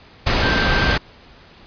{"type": "tone in noise", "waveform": "sine", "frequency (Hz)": 1568, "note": "G6", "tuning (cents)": 0, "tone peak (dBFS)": -21, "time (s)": [0.42, 0.96], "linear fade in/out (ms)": 10, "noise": "pink", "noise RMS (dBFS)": -17, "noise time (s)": [0.26, 0.98], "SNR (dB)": -7, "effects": ["pink hiss -46 dBFS RMS until 1.66 s", "resampled to 11025 Hz"]}